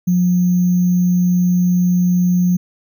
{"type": "tone with sample-and-hold", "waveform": "sine", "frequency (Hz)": 178.8, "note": "F3", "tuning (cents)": 41, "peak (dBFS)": -11, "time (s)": [0.07, 2.57], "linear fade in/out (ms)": 10, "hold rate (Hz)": 6300, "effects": []}